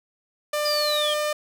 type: tone with pitch glide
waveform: sawtooth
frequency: 596 to 600.8 Hz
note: D5 to D5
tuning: +25 to +39 cents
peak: -19 dBFS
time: 0.53-1.33 s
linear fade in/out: 5 ms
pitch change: +14 cents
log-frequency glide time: 0.82-1.2 s
type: linear sweep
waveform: triangle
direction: down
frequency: 4978 to 3133 Hz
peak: -23 dBFS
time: 0.65-1.14 s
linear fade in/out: 5 ms
effects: none